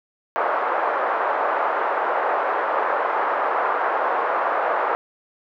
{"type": "band-pass noise", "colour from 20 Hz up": "white", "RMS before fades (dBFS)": -22, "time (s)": [0.36, 4.95], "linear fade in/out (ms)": 0, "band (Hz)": [470, 1300], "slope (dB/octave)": 24, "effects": []}